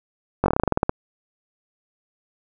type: slowing click train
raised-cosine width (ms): 1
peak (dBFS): -4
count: 13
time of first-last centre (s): 0.44-0.894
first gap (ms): 20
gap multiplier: 1.11
effects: none